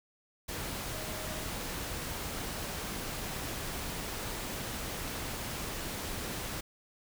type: tone in noise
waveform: sine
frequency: 622.3 Hz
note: D#5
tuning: in tune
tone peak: -46 dBFS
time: 0.92-1.47 s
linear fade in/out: 10 ms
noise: pink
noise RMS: -38 dBFS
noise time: 0.48-6.61 s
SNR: -11 dB
effects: none